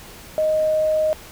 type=tone; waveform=sine; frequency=622.3 Hz; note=D#5; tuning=in tune; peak=-16 dBFS; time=0.38-1.13 s; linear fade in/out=0 ms; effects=pink hiss -41 dBFS RMS until 1.31 s